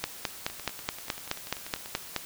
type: two click trains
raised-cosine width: 0.2 ms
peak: -10 / -23 dBFS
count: 11 / 16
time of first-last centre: 0.04-2.163 / 0.5-1.956 s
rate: 4.71 / 10.3 Hz
effects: white hiss -44 dBFS RMS until 2.25 s